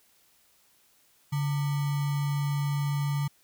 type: tone with sample-and-hold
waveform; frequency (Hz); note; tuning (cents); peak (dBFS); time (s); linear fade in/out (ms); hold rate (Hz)
sine; 143; D3; -46; -25; 1.32-3.28; 10; 1050
effects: white hiss -64 dBFS RMS until 3.43 s